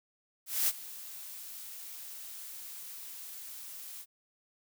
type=noise with ADSR envelope; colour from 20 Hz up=blue; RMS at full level=-27 dBFS; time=0.46-4.06 s; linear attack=220 ms; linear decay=37 ms; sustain=-18 dB; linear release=54 ms; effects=none